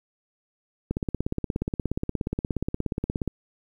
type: click train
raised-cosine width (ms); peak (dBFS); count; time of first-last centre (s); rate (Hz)
3; -13; 41; 0.91-3.277; 16.9
effects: 9-bit